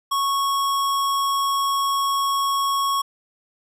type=tone; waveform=square; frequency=1104 Hz; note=C#6; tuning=7 cents flat; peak=-20 dBFS; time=0.11-3.02 s; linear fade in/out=10 ms; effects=resampled to 32000 Hz